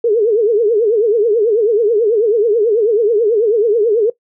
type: tone with vibrato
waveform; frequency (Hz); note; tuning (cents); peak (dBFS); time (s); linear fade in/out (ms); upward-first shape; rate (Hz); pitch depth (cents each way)
sine; 440; A4; 0; -9; 0.04-4.1; 5; triangle; 9.2; 180
effects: noise-tail reverb RT60 0.1 s tail -19 dB re dry